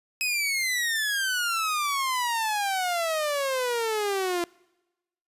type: exponential sweep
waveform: sawtooth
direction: down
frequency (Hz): 2553 to 341.7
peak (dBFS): -21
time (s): 0.21-4.44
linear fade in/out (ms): 0
effects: noise-tail reverb RT60 1.0 s tail -25 dB re dry + resampled to 32000 Hz